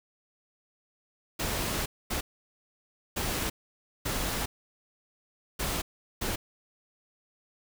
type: noise bursts at uneven times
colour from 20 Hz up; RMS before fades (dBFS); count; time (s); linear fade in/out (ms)
pink; -31; 6; 1.39-1.86 / 2.1-2.21 / 3.16-3.5 / 4.05-4.46 / 5.59-5.82 / 6.21-6.36; 10
effects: none